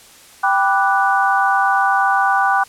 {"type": "chord", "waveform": "sine", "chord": "G major seventh", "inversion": "none", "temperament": "equal", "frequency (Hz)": [784, 987.8, 1174.7, 1480], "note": ["G5", "B5", "D6", "F#6"], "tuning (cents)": [0, 0, 0, 0], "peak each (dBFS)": [-16, -21, -19, -18], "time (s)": [0.43, 2.64], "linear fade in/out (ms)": 10, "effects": ["white hiss -44 dBFS RMS until 2.68 s", "low-pass 11000 Hz 12 dB/octave"]}